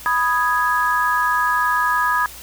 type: chord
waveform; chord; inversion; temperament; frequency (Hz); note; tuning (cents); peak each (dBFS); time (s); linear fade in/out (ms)
sine; G# minor; first; equal; 987.8 / 1244.5 / 1661.2; B5 / D#6 / G#6; 0 / 0 / 0; -20; 0.06-2.26; 0
effects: added 60 Hz sine -44 dBFS peak until 2.42 s + white hiss -38 dBFS RMS until 2.42 s